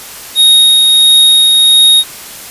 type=tone with tremolo; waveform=square; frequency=3741 Hz; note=A#7; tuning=5 cents sharp; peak=-3 dBFS; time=0.35-2.04 s; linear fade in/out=50 ms; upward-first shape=triangle; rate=1.5 Hz; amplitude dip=25%; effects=white hiss -28 dBFS RMS until 2.5 s + resampled to 32000 Hz